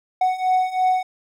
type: beating tone pair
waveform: triangle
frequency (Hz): 740 / 743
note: F#5 / F#5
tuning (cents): 0 / +7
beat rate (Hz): 3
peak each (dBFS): -20 / -17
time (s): 0.21-1.03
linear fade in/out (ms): 5
effects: none